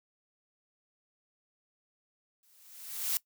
blue noise with exponential growth, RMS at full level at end -28 dBFS, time 2.43-3.17 s, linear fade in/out 1 ms, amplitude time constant 160 ms, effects noise-tail reverb RT60 0.1 s tail -21 dB re dry

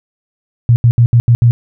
sine tone bursts at uneven times, 118.6 Hz, A#2, 30 cents sharp, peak -4 dBFS, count 6, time 0.69-0.76 / 0.84-0.91 / 0.98-1.06 / 1.13-1.2 / 1.28-1.35 / 1.42-1.51 s, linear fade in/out 0 ms, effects none

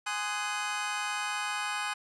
25% pulse chord, Ab dominant seventh, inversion none, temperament just, 830.6 / 1038.3 / 1245.9 / 1495.1 Hz, Ab5 / C6 / Eb6 / Gb6, 0 / -14 / +2 / +18 cents, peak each -32 / -35 / -33 / -34 dBFS, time 0.06-1.94 s, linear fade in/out 10 ms, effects resampled to 24000 Hz

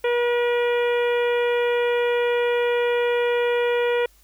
harmonic tone, 480.9 Hz, B4, 46 cents flat, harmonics 1 / 2 / 3 / 4 / 5 / 6 / 7, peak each -19 / -30 / -32 / -32 / -32 / -38 / -40 dBFS, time 0.04-4.06 s, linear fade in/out 5 ms, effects added 50 Hz sine -55 dBFS peak until 4.23 s + white hiss -58 dBFS RMS until 4.23 s

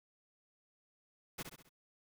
pink noise with echo, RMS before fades -42 dBFS, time 1.38-1.43 s, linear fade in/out 10 ms, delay 66 ms, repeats 4, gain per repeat -6 dB, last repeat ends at 1.694 s, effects none

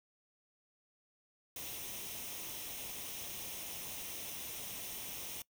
white noise with comb filter, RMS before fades -44 dBFS, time 1.56-5.42 s, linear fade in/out 2 ms, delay 0.33 ms, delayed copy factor +0.55, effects noise-tail reverb RT60 0.1 s tail -21 dB re dry

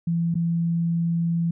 sine tone with dropouts, 168.3 Hz, E3, 36 cents sharp, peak -20 dBFS, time 0.07-1.51 s, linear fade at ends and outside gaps 5 ms, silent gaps 0.343-0.353 s, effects none

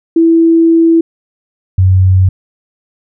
sine tone pair in turn, 330 / 93.57 Hz, E4 / F#2, +2 / +20 cents, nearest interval octave + minor seventh, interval 2182 cents, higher first, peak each -4 dBFS, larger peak neither, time 0.16-1.01 / 1.78-2.29 s, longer first, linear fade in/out 5 ms, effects none

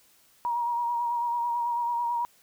sine tone with vibrato, 950 Hz, A#5, 33 cents sharp, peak -25 dBFS, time 0.45-2.25 s, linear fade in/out 0 ms, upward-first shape sine, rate 9.1 Hz, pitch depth 29 cents each way, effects white hiss -61 dBFS RMS until 2.42 s

